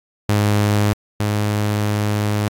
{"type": "tone pair in turn", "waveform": "sawtooth", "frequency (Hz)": [103.83, 104.49], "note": ["G#2", "G#2"], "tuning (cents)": [0, 11], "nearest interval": "unison", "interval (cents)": 11, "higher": "second", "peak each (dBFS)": [-10, -13], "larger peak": "first", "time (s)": [[0.29, 0.93], [1.2, 2.48]], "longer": "second", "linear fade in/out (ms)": 0, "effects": ["AAC 64 kbps"]}